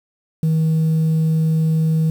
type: tone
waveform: sine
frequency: 159.4 Hz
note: D#3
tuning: 42 cents sharp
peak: -11 dBFS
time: 0.43-2.1 s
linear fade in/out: 2 ms
effects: tanh soft clip ceiling -13 dBFS + 7-bit